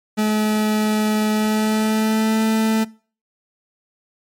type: tone with pitch glide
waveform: 40% pulse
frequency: 214.1 to 220.6 Hz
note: A3 to A3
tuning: -47 to +5 cents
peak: -15 dBFS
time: 0.17-2.85 s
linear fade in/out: 20 ms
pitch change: +52 cents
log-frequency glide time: 1.31-2.44 s
effects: noise-tail reverb RT60 0.4 s tail -22 dB re dry + MP3 64 kbps